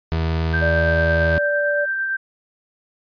30% pulse tone, 81.1 Hz, E2, 28 cents flat, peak -16 dBFS, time 0.12-1.38 s, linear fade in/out 0 ms
sine tone with tremolo, 1568 Hz, G6, in tune, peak -19 dBFS, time 0.53-2.17 s, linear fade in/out 10 ms, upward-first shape sine, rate 8.9 Hz, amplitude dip 25%
sine tone with pitch glide, 587.3 to 583.2 Hz, D5 to D5, 0 to -12 cents, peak -19 dBFS, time 0.61-1.86 s, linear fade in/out 20 ms, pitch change -12 cents, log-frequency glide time 0.87-1.28 s
effects resampled to 11025 Hz

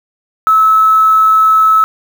sine tone with quantisation, 1299 Hz, E6, 26 cents flat, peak -5 dBFS, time 0.47-1.84 s, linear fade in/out 0 ms, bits 5, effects none

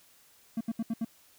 triangle tone bursts, 227 Hz, A#3, 46 cents flat, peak -26 dBFS, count 5, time 0.57-1.048 s, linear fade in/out 5 ms, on 38 ms, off 72 ms, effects white hiss -61 dBFS RMS until 1.38 s

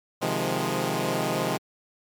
10% pulse chord, F minor seventh, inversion second, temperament equal with one note detuned, 130.13 / 155.56 / 174.61 / 207.7 Hz, C3 / Eb3 / F3 / Ab3, -9 / 0 / 0 / 0 cents, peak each -22 dBFS, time 0.21-1.58 s, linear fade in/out 20 ms, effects MP3 96 kbps

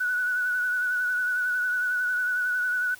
sine tone with vibrato, 1480 Hz, F#6, in tune, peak -23 dBFS, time 0-2.95 s, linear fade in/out 10 ms, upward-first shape triangle, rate 11 Hz, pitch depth 37 cents each way, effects white hiss -49 dBFS RMS until 2.99 s

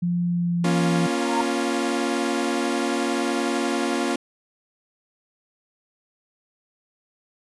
sine tone with pitch glide, 174.61 to 170.62 Hz, F3 to F3, 0 to -40 cents, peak -20 dBFS, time 0.02-1.07 s, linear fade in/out 10 ms, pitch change -40 cents, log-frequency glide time 0.24-0.91 s
sawtooth chord, Bb minor, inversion none, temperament equal with one note detuned, 236.5 / 277.2 / 349.2 Hz, Bb3 / Db4 / F4, +25 / 0 / 0 cents, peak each -23 / -22 / -22 dBFS, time 0.64-4.16 s, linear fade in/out 5 ms
sine tone with exponential growth, 920 Hz, A#5, 23 cents flat, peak -18 dBFS, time 1.06-1.41 s, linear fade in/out 0 ms, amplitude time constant 74 ms
effects resampled to 24000 Hz

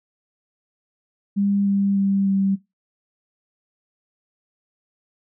sine tone with pitch steps, 200.3 / 198.46 / 196.63 / 194.82 Hz, G3 / G3 / G3 / G3, +38 / +22 / +6 / -10 cents, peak -17 dBFS, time 1.36-2.56 s, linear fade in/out 20 ms, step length 300 ms, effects noise-tail reverb RT60 0.2 s tail -19 dB re dry

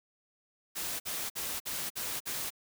white noise bursts, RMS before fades -36 dBFS, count 6, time 0.75-2.505 s, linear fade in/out 20 ms, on 250 ms, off 51 ms, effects none

